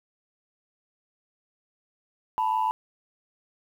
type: tone pair together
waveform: sine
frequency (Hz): 880 / 986.5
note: A5 / B5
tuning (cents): 0 / -2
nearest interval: major second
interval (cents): 198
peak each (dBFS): -24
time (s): 2.38-2.71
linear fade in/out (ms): 0
effects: tanh soft clip ceiling -17 dBFS + 9-bit